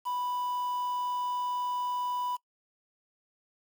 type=tone with quantisation; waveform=triangle; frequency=987.8 Hz; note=B5; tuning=in tune; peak=-28 dBFS; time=0.05-2.37 s; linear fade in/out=20 ms; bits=8; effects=noise-tail reverb RT60 0.1 s tail -23 dB re dry